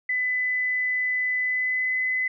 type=tone with pitch glide; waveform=sine; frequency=2004 to 2020 Hz; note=B6 to B6; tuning=+25 to +39 cents; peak=-22 dBFS; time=0.09-2.28 s; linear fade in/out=5 ms; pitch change=+14 cents; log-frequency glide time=1.41-1.94 s; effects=none